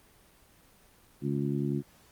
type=harmonic tone; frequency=70.6 Hz; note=C#2; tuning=32 cents sharp; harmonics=2 / 3 / 4 / 5; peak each=-31 / -33 / -34 / -35 dBFS; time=1.21-1.83 s; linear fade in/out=50 ms; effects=pink hiss -60 dBFS RMS until 2.11 s + Opus 24 kbps